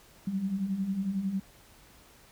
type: beating tone pair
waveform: sine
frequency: 185 / 196 Hz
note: F#3 / G3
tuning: 0 / 0 cents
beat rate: 11 Hz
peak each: -36 / -29 dBFS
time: 0.27-1.4 s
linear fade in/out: 5 ms
effects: pink hiss -57 dBFS RMS until 2.31 s